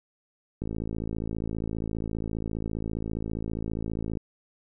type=click train; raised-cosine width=3 ms; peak=-19 dBFS; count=196; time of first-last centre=0.62-4.172 s; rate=54.9 Hz; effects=none